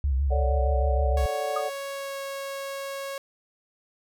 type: tone with vibrato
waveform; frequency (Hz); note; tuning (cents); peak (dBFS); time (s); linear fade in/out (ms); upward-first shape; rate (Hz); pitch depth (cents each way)
sine; 67.9; C#2; -35; -21; 0.04-1.26; 0; square; 6.4; 73
type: chord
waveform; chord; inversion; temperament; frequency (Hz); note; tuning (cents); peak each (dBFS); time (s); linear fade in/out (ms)
sine; D major seventh; second; equal; 440 / 554.4 / 587.3 / 740; A4 / C#5 / D5 / F#5; 0 / 0 / 0 / 0; -34 / -33 / -30 / -31; 0.3-1.7; 20
type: tone with pitch glide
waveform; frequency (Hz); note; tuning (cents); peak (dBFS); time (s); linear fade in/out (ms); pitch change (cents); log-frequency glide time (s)
sawtooth; 554.4 to 550.3; C#5 to C#5; 0 to -13; -28; 1.17-3.18; 2; -13; 1.91-2.18
type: tone with exponential decay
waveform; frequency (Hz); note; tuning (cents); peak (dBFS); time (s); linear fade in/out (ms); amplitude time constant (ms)
sine; 1225; D#6; -27; -23; 1.56-1.67; 5; 22
effects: none